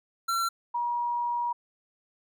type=tone pair in turn; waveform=square / sine; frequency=1357 / 956.5 Hz; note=E6 / A#5; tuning=+50 / +44 cents; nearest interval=tritone; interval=606 cents; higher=first; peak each=-26 dBFS; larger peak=neither; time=0.28-0.49 / 0.74-1.53 s; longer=second; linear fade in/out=10 ms; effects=none